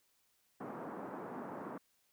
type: band-pass noise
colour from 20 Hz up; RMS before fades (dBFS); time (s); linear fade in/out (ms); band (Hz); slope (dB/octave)
pink; -45; 0.6-1.78; 5; 180 to 1300; 24
effects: white hiss -75 dBFS RMS until 2.12 s